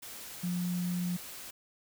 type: tone in noise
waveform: sine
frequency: 177.6 Hz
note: F3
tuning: 29 cents sharp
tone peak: -30 dBFS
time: 0.43-1.17 s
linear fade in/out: 10 ms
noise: white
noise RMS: -45 dBFS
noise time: 0.02-1.51 s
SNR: +12 dB
effects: none